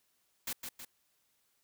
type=noise with echo; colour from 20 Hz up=white; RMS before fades=-37 dBFS; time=0.47-0.53 s; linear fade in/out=5 ms; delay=160 ms; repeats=2; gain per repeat=-5 dB; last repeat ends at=0.85 s; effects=white hiss -75 dBFS RMS until 1.63 s